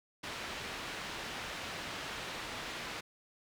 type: low-pass noise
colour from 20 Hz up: white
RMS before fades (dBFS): -42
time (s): 0.23-3.01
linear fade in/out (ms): 10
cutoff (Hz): 3100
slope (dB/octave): 12
effects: none